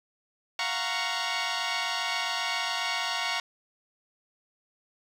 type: chord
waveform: 10% pulse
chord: Gb major seventh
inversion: third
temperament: equal with one note detuned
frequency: 692.4 / 740 / 932.3 / 1108.7 Hz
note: F5 / Gb5 / Bb5 / Db6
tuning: -15 / 0 / 0 / 0 cents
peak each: -26 / -26 / -23 / -24 dBFS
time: 0.59-3.4 s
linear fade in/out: 2 ms
effects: low-pass 6000 Hz 12 dB/octave + 9-bit